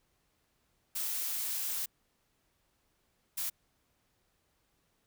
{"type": "noise bursts at uneven times", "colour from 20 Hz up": "blue", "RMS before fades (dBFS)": -35, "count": 2, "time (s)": [[0.95, 1.86], [3.37, 3.5]], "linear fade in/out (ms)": 10, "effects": ["pink hiss -75 dBFS RMS until 5.06 s"]}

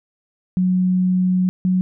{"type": "tone pair in turn", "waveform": "sine", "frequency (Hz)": [183.5, 184.3], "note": ["F#3", "F#3"], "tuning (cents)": [-14, -7], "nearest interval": "unison", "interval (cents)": 7, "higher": "second", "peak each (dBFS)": -14, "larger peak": "neither", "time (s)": [[0.57, 1.49], [1.65, 1.81]], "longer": "first", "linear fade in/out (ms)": 0, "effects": []}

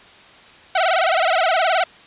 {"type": "tone with vibrato", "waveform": "sawtooth", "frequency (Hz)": 700, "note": "F5", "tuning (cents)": 4, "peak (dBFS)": -11, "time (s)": [0.75, 1.84], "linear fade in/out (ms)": 5, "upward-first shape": "sine", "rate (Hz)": 19, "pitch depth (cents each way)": 170, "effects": ["white hiss -45 dBFS RMS until 2.06 s", "resampled to 8000 Hz"]}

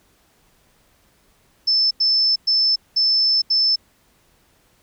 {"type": "tone bursts at uneven times", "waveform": "sine", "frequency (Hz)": 5274, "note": "E8", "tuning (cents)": 0, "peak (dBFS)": -14, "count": 5, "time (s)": [[1.67, 1.91], [2, 2.36], [2.47, 2.76], [2.96, 3.42], [3.5, 3.76]], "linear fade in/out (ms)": 10, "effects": ["pink hiss -59 dBFS RMS until 4.82 s"]}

